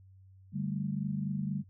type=chord; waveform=sine; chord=D suspended fourth; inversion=none; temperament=equal; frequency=146.83 / 196 / 220 Hz; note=D3 / G3 / A3; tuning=0 / 0 / 0 cents; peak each=-35 / -34 / -39 dBFS; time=0.52-1.64 s; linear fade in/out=50 ms; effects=added 95 Hz sine -54 dBFS peak until 1.69 s